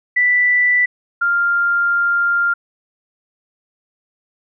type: tone pair in turn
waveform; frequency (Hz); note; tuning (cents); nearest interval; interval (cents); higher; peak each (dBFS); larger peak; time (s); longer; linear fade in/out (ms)
sine; 1975.5 / 1396.9; B6 / F6; 0 / 0; tritone; 600; first; -11 / -13; first; 0.16-0.86 / 1.21-2.54; second; 10
effects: none